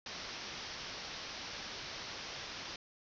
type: low-pass noise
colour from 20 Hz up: white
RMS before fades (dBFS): -45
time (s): 0.06-2.76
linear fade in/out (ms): 2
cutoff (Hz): 5900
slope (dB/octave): 96
effects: none